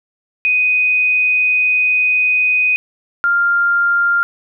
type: tone pair in turn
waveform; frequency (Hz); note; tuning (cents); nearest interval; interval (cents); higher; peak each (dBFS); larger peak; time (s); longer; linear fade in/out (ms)
sine; 2496 / 1396.8; D#7 / F6; +5 / 0; minor seventh; 1005; first; -11; neither; 0.45-2.76 / 3.24-4.23; first; 0
effects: none